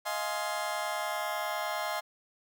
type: chord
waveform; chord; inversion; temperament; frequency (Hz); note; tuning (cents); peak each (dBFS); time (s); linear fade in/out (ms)
30% pulse; F minor seventh; third; just; 628.6 / 698.5 / 838.1 / 1047.7; Eb5 / F5 / Ab5 / C6; +18 / 0 / +16 / +2; -34 / -35 / -34 / -35; 0.05-2.01; 20
effects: none